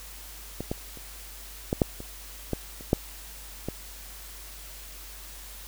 clicks, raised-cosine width 2 ms, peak -18 / -15 / -30 / -11 / -6 / -25 / -13 / -29 / -6 / -16 dBFS, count 10, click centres 0.606 / 0.715 / 0.973 / 1.729 / 1.818 / 2.004 / 2.533 / 2.809 / 2.931 / 3.686 s, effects added 49 Hz sine -45 dBFS peak until 5.67 s + white hiss -45 dBFS RMS until 5.67 s

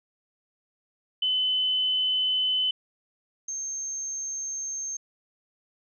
sine tone pair in turn, 3027 / 6370 Hz, F#7 / G8, +39 / +27 cents, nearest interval octave + minor second, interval 1288 cents, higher second, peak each -22 / -30 dBFS, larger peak first, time 1.22-2.71 / 3.48-4.97 s, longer neither, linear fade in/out 5 ms, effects none

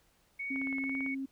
sine tone with vibrato, 2217 Hz, C#7, in tune, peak -35 dBFS, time 0.39-1.15 s, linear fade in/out 10 ms, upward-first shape sine, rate 2 Hz, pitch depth 16 cents each way
sine tone, 269.1 Hz, C4, 49 cents sharp, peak -34 dBFS, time 0.5-1.26 s, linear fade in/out 10 ms
click train, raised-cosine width 0.5 ms, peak -32 dBFS, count 10, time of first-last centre 0.56-1.063 s, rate 17.9 Hz
effects pink hiss -69 dBFS RMS until 1.31 s

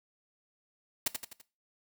white noise with echo, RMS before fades -28 dBFS, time 1.06-1.08 s, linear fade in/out 5 ms, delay 84 ms, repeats 4, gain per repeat -6 dB, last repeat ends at 1.416 s, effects noise-tail reverb RT60 0.3 s tail -18 dB re dry

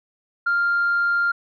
sine tone, 1396.9 Hz, F6, in tune, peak -16 dBFS, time 0.46-1.32 s, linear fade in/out 10 ms, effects tanh soft clip ceiling -14 dBFS

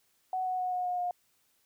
sine tone with pitch steps, 745 / 738.6 / 732.2 / 725.9 / 719.6 / 713.4 Hz, F#5 / F#5 / F#5 / F#5 / F#5 / F5, +12 / -3 / -18 / -33 / -48 / +37 cents, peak -29 dBFS, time 0.33-1.11 s, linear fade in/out 2 ms, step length 130 ms, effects white hiss -71 dBFS RMS until 1.65 s

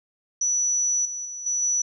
sine tone with level steps, 5920 Hz, F#8, in tune, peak -20 / -29 / -32 / -22 / -20 dBFS, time 0.41-1.82 s, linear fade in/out 5 ms, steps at 1.05 / 1.25 / 1.46 / 1.62 s, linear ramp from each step 5 ms, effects none

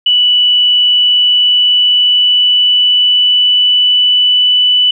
sine tone with pitch glide, 2960 to 2981 Hz, F#7 to F#7, 0 to +12 cents, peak -6 dBFS, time 0.06-4.91 s, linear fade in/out 5 ms, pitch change +12 cents, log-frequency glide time 0.8-4.68 s, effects none

